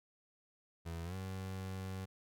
30% pulse tone with pitch glide, 83.5 to 94.81 Hz, E2 to F#2, +23 to +43 cents, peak -38 dBFS, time 0.85-2.06 s, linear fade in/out 20 ms, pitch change +220 cents, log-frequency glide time 1.04-1.15 s, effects none

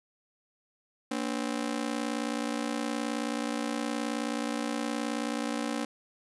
sawtooth ring-modulated tone, 261.6 Hz, C4, in tune, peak -23 dBFS, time 1.11-5.85 s, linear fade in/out 5 ms, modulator 29.5 Hz, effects resampled to 24000 Hz + 10-bit

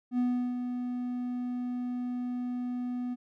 triangle tone with ADSR envelope, 246.9 Hz, B3, in tune, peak -22 dBFS, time 0.11-3.16 s, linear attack 73 ms, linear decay 360 ms, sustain -7 dB, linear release 32 ms, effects none

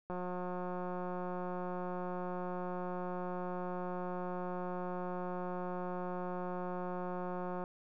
click train, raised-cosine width 1 ms, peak -27 dBFS, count 1358, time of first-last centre 0.1-7.639 s, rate 180 Hz, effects none

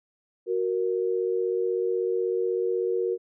sine tone pair together, 370 / 466.2 Hz, F#4 / A#4, 0 / 0 cents, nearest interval major third, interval 400 cents, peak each -26 dBFS, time 0.46-3.18 s, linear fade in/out 50 ms, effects none

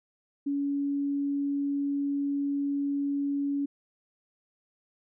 sine tone, 282.3 Hz, C#4, 32 cents sharp, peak -26 dBFS, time 0.46-3.66 s, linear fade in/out 10 ms, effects none

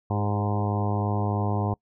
harmonic tone with a mistuned harmonic, 103.2 Hz, G#2, 10 cents flat, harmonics 1 / 2 / 3 / 4 / 5 / 6 / 7 / 8 / 9 / 10, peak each -25 / -31 / -35 / -35 / -38 / -39 / -34 / -37 / -36 / -39 dBFS, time 0.1-1.74 s, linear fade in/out 5 ms, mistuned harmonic 4, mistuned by -21 cents, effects noise-tail reverb RT60 0.1 s tail -25 dB re dry

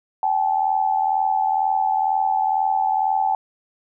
sine tone pair together, 775.9 / 858 Hz, G5 / A5, -18 / -44 cents, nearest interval major second, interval 174 cents, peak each -20 dBFS, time 0.23-3.35 s, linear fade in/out 2 ms, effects none

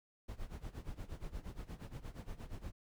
brown noise with tremolo, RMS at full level -43 dBFS, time 0.28-2.72 s, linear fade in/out 10 ms, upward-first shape sine, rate 8.5 Hz, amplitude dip 85%, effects none

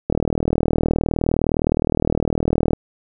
click train, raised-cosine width 2 ms, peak -4 dBFS, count 105, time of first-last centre 0.1-2.733 s, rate 39.5 Hz, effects none

